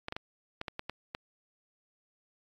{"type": "clicks", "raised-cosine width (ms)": 0.3, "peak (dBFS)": -20, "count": 8, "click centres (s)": [0.084, 0.124, 0.165, 0.614, 0.682, 0.794, 0.896, 1.149], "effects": ["AAC 48 kbps"]}